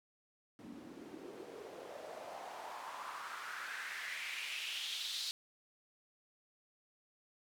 white noise with band-pass filter sweep, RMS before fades -45 dBFS, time 0.59-5.31 s, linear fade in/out 0 ms, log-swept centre 230 to 4200 Hz, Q 3.5, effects none

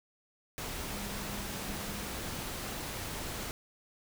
sine tone in noise, 202.9 Hz, G#3, 40 cents flat, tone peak -44 dBFS, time 0.92-2.15 s, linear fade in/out 0 ms, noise pink, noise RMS -39 dBFS, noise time 0.58-3.51 s, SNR -8 dB, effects none

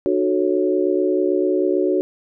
sine tone cluster, 302.1 / 368.8 / 437.9 / 553 Hz, D4 / F#4 / A4 / C#5, +49 / -6 / -8 / -4 cents, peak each -22 / -18 / -25 / -24 dBFS, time 0.06-2.01 s, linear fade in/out 0 ms, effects none

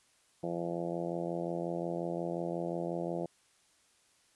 harmonic tone, 85.6 Hz, F2, 34 cents flat, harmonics 2 / 3 / 4 / 5 / 6 / 7 / 8 / 9 / 10, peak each -39 / -48 / -38 / -45 / -40 / -42 / -42 / -50 / -53 dBFS, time 0.43-3.26 s, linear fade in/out 5 ms, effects white hiss -68 dBFS RMS until 4.35 s + resampled to 24000 Hz

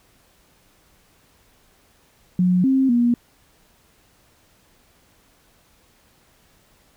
sine tone with pitch steps, 180.9 / 265.7 / 239.3 Hz, F#3 / C4 / A#3, -39 / +27 / +46 cents, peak -14 dBFS, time 2.39-3.14 s, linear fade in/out 2 ms, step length 250 ms, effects pink hiss -58 dBFS RMS until 6.96 s

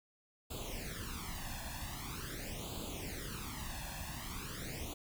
pink noise with flanger, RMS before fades -43 dBFS, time 0.5-4.94 s, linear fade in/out 10 ms, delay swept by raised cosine 0.26 to 1.17 ms, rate 0.44 Hz, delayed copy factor +0.85, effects none

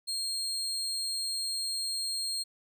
30% pulse tone, 4230 Hz, C8, 18 cents sharp, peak -28 dBFS, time 0.07-2.44 s, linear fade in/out 20 ms, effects none

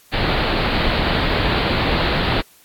pink low-pass noise, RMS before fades -19 dBFS, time 0.12-2.42 s, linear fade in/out 20 ms, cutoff 4500 Hz, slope 96 dB/octave, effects white hiss -51 dBFS RMS until 2.64 s + AAC 64 kbps

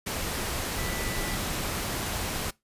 sine tone in noise, 1975.5 Hz, B6, in tune, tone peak -39 dBFS, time 0.77-1.37 s, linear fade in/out 10 ms, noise pink, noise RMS -31 dBFS, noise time 0.06-2.51 s, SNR -11 dB, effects noise-tail reverb RT60 0.2 s tail -22 dB re dry + resampled to 32000 Hz

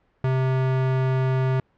square tone, 130.81 Hz, C3, in tune, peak -20 dBFS, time 0.24-1.6 s, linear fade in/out 2 ms, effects pink hiss -65 dBFS RMS until 1.77 s + low-pass 2000 Hz 12 dB/octave

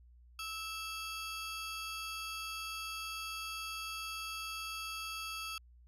25% pulse ring-modulated tone, 1975.5 Hz, B6, in tune, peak -33 dBFS, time 0.39-5.58 s, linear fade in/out 2 ms, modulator 669 Hz, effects added 60 Hz sine -57 dBFS peak until 5.87 s + resampled to 32000 Hz

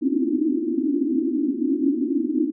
pink band-pass noise, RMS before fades -22 dBFS, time 0.01-2.52 s, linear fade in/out 20 ms, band 250 to 340 Hz, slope 96 dB/octave, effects none

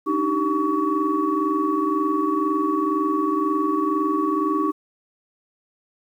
sine tone cluster, 290.4 / 312.4 / 389.7 / 1128 Hz, D4 / D#4 / G4 / C#6, -19 / +7 / -10 / +30 cents, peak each -27 / -22 / -26 / -23 dBFS, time 0.06-4.72 s, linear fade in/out 20 ms, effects tanh soft clip ceiling -9 dBFS + 9-bit

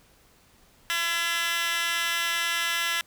15% pulse tone with high-pass filter, 337.7 Hz, E4, 42 cents sharp, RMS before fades -27 dBFS, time 0.9-3.01 s, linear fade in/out 0 ms, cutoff 2100 Hz, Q 4.5, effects pink hiss -59 dBFS RMS until 3.06 s

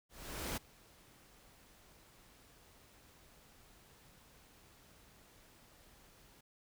pink noise with ADSR envelope, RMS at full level -39 dBFS, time 0.09-6.41 s, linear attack 480 ms, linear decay 11 ms, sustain -24 dB, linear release 6 ms, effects none

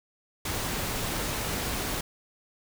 pink noise, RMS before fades -31 dBFS, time 0.45-2.01 s, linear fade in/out 5 ms, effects none

